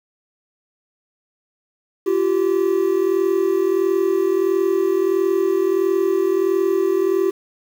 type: tone pair together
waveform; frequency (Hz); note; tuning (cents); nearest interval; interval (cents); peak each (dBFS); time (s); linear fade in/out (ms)
triangle; 344.7 / 386.2; F4 / G4; -23 / -26; major second; 197; -18 / -15; 2.06-7.31; 10
effects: 7-bit